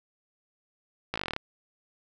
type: slowing click train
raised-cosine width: 0.3 ms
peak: -14 dBFS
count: 11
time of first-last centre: 1.14-1.364 s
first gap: 17 ms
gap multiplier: 1.06
effects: none